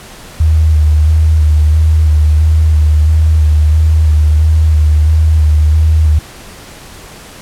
sine tone with vibrato, 77.4 Hz, D#2, 9 cents flat, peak -5 dBFS, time 0.4-6.19 s, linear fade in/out 5 ms, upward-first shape square, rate 1.5 Hz, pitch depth 27 cents each way, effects pink hiss -33 dBFS RMS until 7.41 s + low-pass 12000 Hz 12 dB/octave

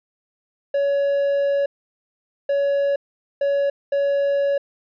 triangle tone bursts at uneven times, 562 Hz, C#5, 24 cents sharp, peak -15 dBFS, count 4, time 0.74-1.66 / 2.49-2.96 / 3.41-3.7 / 3.92-4.58 s, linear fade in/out 5 ms, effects resampled to 11025 Hz

